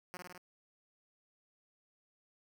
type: tone with echo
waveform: 5% pulse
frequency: 180 Hz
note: F#3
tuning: 47 cents flat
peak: -32 dBFS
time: 0.14-0.17 s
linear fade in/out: 0 ms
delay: 52 ms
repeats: 4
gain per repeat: -2 dB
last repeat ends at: 0.378 s
effects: none